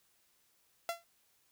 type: tone with exponential decay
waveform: sawtooth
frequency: 680 Hz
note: F5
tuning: 46 cents flat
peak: -27 dBFS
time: 0.89-1.04 s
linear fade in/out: 1 ms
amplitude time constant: 31 ms
effects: white hiss -72 dBFS RMS until 1.51 s